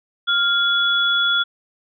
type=tone pair together; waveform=sine; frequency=1399 / 3395 Hz; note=F6 / G#7; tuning=+3 / +37 cents; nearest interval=octave + minor third; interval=1534 cents; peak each=-18 dBFS; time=0.27-1.44 s; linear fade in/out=20 ms; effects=none